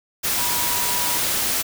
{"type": "tone in noise", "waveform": "sine", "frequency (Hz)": 968, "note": "B5", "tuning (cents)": -35, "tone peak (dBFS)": -29, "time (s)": [0.37, 1.19], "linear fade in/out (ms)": 20, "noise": "white", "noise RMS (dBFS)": -22, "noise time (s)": [0.23, 1.63], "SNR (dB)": -10, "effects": []}